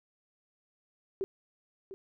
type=tone with echo; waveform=sine; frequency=386.2 Hz; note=G4; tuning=26 cents flat; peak=-29 dBFS; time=1.21-1.24 s; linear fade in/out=0 ms; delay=700 ms; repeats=1; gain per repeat=-12 dB; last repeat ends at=1.94 s; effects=none

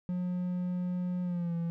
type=tone with pitch glide; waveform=triangle; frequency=179.6 to 168.54 Hz; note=F3 to E3; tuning=+49 to +39 cents; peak=-28 dBFS; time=0.09-1.7 s; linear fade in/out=0 ms; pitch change=-110 cents; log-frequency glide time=1.23-1.55 s; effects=none

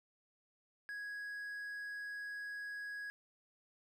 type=tone; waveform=triangle; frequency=1661.2 Hz; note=G#6; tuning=in tune; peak=-40 dBFS; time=0.89-3.1 s; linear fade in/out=0 ms; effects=none

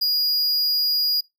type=tone; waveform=square; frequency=4877 Hz; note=D#8; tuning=35 cents flat; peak=-19 dBFS; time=0.01-1.21 s; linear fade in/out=10 ms; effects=noise-tail reverb RT60 0.2 s tail -22 dB re dry

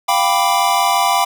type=chord; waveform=square; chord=G dominant seventh; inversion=third; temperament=equal; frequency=698.5 / 784 / 987.8 / 1174.7 Hz; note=F5 / G5 / B5 / D6; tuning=0 / 0 / 0 / 0 cents; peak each=-20 / -18 / -18 / -21 dBFS; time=0.08-1.25 s; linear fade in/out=10 ms; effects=none

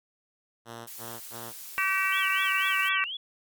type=tone bursts; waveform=5% pulse; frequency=116.54 Hz; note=A#2; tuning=in tune; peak=-28 dBFS; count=3; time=0.65-1.532 s; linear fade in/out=50 ms; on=230 ms; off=96 ms
type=noise; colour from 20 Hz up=blue; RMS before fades=-42 dBFS; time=0.87-2.89 s; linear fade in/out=5 ms
type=harmonic tone; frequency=383.6 Hz; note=G4; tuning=37 cents flat; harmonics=3 / 4 / 5 / 6 / 7; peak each=-30 / -30 / -30 / -30 / -30 dBFS; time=1.78-3.04 s; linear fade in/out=0 ms
type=tone with vibrato; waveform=sine; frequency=3000 Hz; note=F#7; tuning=23 cents sharp; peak=-32 dBFS; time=2.12-3.17 s; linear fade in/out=5 ms; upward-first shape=triangle; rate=4.1 Hz; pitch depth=240 cents each way
effects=MP3 96 kbps

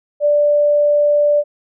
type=tone; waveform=sine; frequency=587.3 Hz; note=D5; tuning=in tune; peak=-10 dBFS; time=0.2-1.44 s; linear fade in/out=50 ms; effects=none

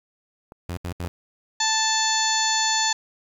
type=clicks; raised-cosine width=1 ms; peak=-27 / -20 dBFS; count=2; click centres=0.521 / 1.047 s
type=tone bursts; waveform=sawtooth; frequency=87.31 Hz; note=F2; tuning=in tune; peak=-24 dBFS; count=3; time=0.69-1.08 s; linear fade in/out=0 ms; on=82 ms; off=72 ms
type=harmonic tone; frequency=880 Hz; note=A5; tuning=in tune; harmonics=1 / 2 / 3 / 4 / 5 / 6 / 7 / 8; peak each=-25 / -27 / -34 / -28 / -26 / -36 / -29 / -27 dBFS; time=1.6-2.93 s; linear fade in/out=5 ms
effects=9-bit

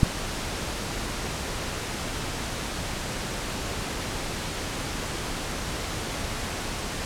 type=click; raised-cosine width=5 ms; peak=-5 dBFS; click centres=0.032 s; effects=pink hiss -31 dBFS RMS until 7.05 s + low-pass 9000 Hz 12 dB/octave

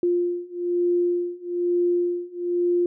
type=beating tone pair; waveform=sine; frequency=350.4 / 351.5 Hz; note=F4 / F4; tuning=+6 / +11 cents; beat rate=1.1 Hz; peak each=-24 / -23 dBFS; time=0.03-2.86 s; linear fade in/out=2 ms; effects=none

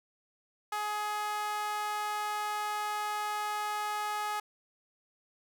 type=tone with high-pass filter; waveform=sawtooth; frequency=420 Hz; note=G#4; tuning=19 cents sharp; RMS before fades=-34 dBFS; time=0.72-4.4 s; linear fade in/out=5 ms; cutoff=1000 Hz; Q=6.5; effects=none

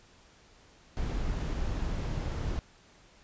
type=noise; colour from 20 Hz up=brown; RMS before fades=-32 dBFS; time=0.97-2.59 s; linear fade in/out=0 ms; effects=pink hiss -59 dBFS RMS until 3.23 s + resampled to 16000 Hz

